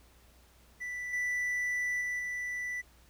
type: tone with level steps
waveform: triangle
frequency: 1975.5 Hz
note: B6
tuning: in tune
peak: -34 / -28 / -30 / -32 dBFS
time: 0.8-2.82 s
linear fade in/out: 20 ms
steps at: 1.13 / 2.01 / 2.19 s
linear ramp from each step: 5 ms
effects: added 60 Hz sine -61 dBFS peak until 3.09 s + pink hiss -63 dBFS RMS until 3.09 s